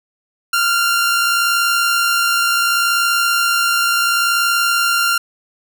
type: tone pair together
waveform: sawtooth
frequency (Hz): 1387.3 / 1448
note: F6 / F#6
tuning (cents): -12 / -38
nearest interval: minor second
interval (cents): 74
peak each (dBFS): -10 / -22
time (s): 0.53-5.18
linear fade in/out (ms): 5
effects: none